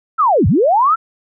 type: linear two-way sweep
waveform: sine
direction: down then up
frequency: 1369 to 73.8 to 1369 Hz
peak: -9 dBFS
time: 0.18-0.96 s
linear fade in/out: 20 ms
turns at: 0.47 s
effects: none